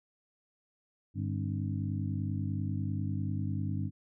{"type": "harmonic tone with a mistuned harmonic", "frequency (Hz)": 50.1, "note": "G1", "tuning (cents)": 38, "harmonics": [2, 3, 4, 5, 6], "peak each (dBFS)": [-33, -37, -39, -41, -43], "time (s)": [1.14, 3.91], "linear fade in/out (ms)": 50, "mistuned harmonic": 5, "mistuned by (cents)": 87, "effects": []}